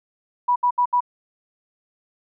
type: tone bursts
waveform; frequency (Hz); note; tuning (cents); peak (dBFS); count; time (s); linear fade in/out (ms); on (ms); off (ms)
sine; 979; B5; -15; -15; 4; 0.48-1.006; 10; 79; 70
effects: none